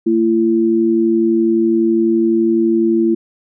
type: tone pair together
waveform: sine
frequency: 225.6 / 337.5 Hz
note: A3 / E4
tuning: +44 / +41 cents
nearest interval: perfect fifth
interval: 697 cents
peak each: -16 / -12 dBFS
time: 0.06-3.15 s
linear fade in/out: 10 ms
effects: none